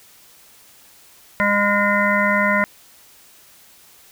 harmonic tone, 204.1 Hz, G#3, 30 cents flat, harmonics 1 / 3 / 5 / 7 / 9 / 10, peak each -22 / -22 / -22 / -22 / -22 / -22 dBFS, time 1.4-2.64 s, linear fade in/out 0 ms, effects white hiss -49 dBFS RMS until 4.11 s

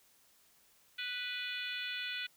harmonic tone with a mistuned harmonic, 493.9 Hz, B4, in tune, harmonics 3 / 4 / 5 / 6 / 7 / 8 / 9, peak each -43 / -46 / -42 / -45 / -43 / -52 / -51 dBFS, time 0.98-2.27 s, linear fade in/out 10 ms, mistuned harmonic 9, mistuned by -55 cents, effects white hiss -67 dBFS RMS until 2.36 s

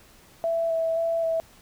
sine tone with vibrato, 659.3 Hz, E5, in tune, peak -22 dBFS, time 0.44-1.4 s, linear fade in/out 0 ms, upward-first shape square, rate 1.9 Hz, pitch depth 13 cents each way, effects pink hiss -54 dBFS RMS until 1.61 s

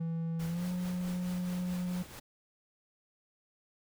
triangle tone with pitch glide, 164.81 to 179.73 Hz, E3 to F3, 0 to +50 cents, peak -30 dBFS, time 0-2.03 s, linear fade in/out 10 ms, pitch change +150 cents, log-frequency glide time 0.46-0.66 s
pink noise with tremolo, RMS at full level -46 dBFS, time 0.39-2.2 s, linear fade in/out 10 ms, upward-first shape triangle, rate 4.6 Hz, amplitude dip 55%
effects none

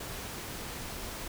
pink noise, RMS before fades -40 dBFS, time 0-1.28 s, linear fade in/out 5 ms, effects none

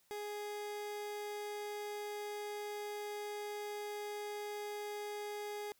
30% pulse tone, 415.3 Hz, G#4, in tune, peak -38 dBFS, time 0.11-5.72 s, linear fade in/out 0 ms, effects white hiss -72 dBFS RMS until 5.79 s

